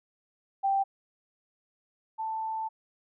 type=tone pair in turn; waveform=sine; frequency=784 / 883.8 Hz; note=G5 / A5; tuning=0 / +7 cents; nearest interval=major second; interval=207 cents; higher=second; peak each=-23 / -30 dBFS; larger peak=first; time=0.63-0.84 / 2.18-2.69 s; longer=second; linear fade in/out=20 ms; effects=none